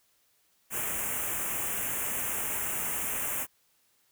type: band-stop noise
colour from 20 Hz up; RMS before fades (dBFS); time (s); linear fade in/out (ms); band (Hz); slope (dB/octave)
white; -32; 0.7-3.47; 50; 2900 to 6700; 48
effects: white hiss -69 dBFS RMS until 4.11 s